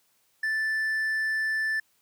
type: tone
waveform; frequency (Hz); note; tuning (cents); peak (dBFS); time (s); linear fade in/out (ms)
triangle; 1760; A6; 0; -23; 0.43-1.8; 5
effects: white hiss -68 dBFS RMS until 2.01 s + high-pass 80 Hz 12 dB/octave